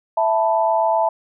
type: chord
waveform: sine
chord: E suspended fourth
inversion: none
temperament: equal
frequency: 659.3 / 880 / 987.8 Hz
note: E5 / A5 / B5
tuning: 0 / 0 / 0 cents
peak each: -18 / -18 / -24 dBFS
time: 0.17-1.09 s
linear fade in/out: 5 ms
effects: none